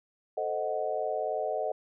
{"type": "chord", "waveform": "sine", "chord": "A diminished seventh", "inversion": "none", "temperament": "equal", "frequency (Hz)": [440, 523.3, 622.3, 740], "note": ["A4", "C5", "Eb5", "Gb5"], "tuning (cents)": [0, 0, 0, 0], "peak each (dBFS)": [-35, -36, -32, -34], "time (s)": [0.37, 1.72], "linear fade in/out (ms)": 5, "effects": []}